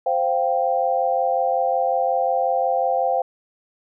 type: chord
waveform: sine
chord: C suspended fourth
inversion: none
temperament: equal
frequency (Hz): 523.3 / 698.5 / 784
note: C5 / F5 / G5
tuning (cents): 0 / 0 / 0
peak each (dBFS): -22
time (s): 0.06-3.22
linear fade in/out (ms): 5
effects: none